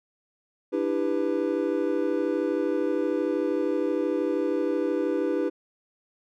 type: chord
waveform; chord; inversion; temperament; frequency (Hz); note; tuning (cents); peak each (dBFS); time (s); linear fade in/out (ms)
triangle; E minor seventh; third; just; 296.7 / 329.6 / 395.6 / 494.4; D4 / E4 / G4 / B4; +18 / 0 / +16 / +2; -27; 0.72-5.5; 20
effects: none